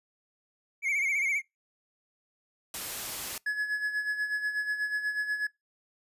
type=tone with vibrato; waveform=triangle; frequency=2217 Hz; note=C#7; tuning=in tune; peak=-24 dBFS; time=0.82-1.42 s; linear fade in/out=50 ms; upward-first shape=sine; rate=15 Hz; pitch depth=83 cents each way
type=noise; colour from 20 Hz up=white; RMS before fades=-36 dBFS; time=2.74-3.38 s; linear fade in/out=2 ms
type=tone with tremolo; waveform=triangle; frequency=1696 Hz; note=G#6; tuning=36 cents sharp; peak=-24 dBFS; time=3.46-5.47 s; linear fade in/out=5 ms; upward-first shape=sine; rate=8.2 Hz; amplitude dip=65%
effects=noise-tail reverb RT60 0.2 s tail -25 dB re dry + resampled to 32000 Hz